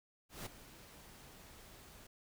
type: noise with ADSR envelope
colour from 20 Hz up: pink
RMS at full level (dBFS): -44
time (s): 0.29-2.07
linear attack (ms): 170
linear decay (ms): 11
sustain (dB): -13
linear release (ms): 6
effects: none